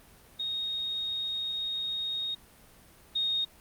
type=tone pair in turn; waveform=sine; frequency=3729 / 3715 Hz; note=A#7 / A#7; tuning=0 / -7 cents; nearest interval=unison; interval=7 cents; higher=first; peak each=-30 / -26 dBFS; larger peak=second; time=0.39-2.35 / 3.15-3.45 s; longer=first; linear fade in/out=10 ms; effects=pink hiss -56 dBFS RMS until 3.6 s + Opus 32 kbps